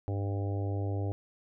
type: harmonic tone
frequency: 99.6 Hz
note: G2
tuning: 28 cents sharp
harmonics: 1 / 3 / 4 / 5 / 6 / 7 / 8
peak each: -30 / -40 / -42 / -44 / -46 / -47 / -48 dBFS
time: 0.08-1.12 s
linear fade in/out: 0 ms
effects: none